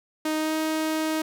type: tone with pitch glide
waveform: sawtooth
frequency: 311.1 to 314.5 Hz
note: D#4 to D#4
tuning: 0 to +19 cents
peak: -20 dBFS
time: 0.25-1.22 s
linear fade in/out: 5 ms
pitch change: +19 cents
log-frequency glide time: 0.37-0.55 s
effects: none